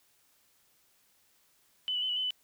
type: tone with pitch steps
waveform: sine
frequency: 3013 / 2952 / 3040 / 2945 / 3035 / 2999 Hz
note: F#7 / F#7 / F#7 / F#7 / F#7 / F#7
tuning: +31 / -5 / +46 / -9 / +43 / +23 cents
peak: -29 dBFS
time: 1.88-2.306 s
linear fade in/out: 0 ms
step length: 71 ms
effects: white hiss -68 dBFS RMS until 2.43 s